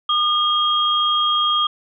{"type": "tone pair together", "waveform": "sine", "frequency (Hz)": [1217, 3249], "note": ["D#6", "G#7"], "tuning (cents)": [-39, -39], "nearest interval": "octave + perfect fourth", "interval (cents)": 1700, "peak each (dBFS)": -18, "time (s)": [0.09, 1.67], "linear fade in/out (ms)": 5, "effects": []}